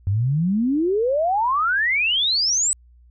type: exponential sweep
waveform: sine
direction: up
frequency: 92.5 to 8180 Hz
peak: -17 dBFS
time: 0.07-2.73 s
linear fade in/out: 0 ms
effects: added 60 Hz sine -48 dBFS peak until 3.1 s